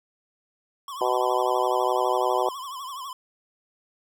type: tone with vibrato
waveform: square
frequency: 1070 Hz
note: C6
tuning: 38 cents sharp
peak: -34 dBFS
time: 0.88-3.13 s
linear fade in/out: 2 ms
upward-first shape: triangle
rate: 12 Hz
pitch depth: 140 cents each way
type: harmonic tone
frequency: 125.4 Hz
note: B2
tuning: 27 cents sharp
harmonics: 3 / 4 / 5 / 6 / 7 / 8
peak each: -28 / -28 / -28 / -28 / -28 / -28 dBFS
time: 1.01-2.49 s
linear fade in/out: 2 ms
effects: none